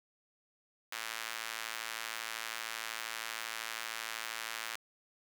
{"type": "tone with high-pass filter", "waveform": "sawtooth", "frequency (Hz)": 112.8, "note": "A2", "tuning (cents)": 44, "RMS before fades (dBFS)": -41, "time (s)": [0.92, 4.76], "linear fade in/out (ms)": 5, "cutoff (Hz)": 1600, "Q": 1, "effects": ["10-bit"]}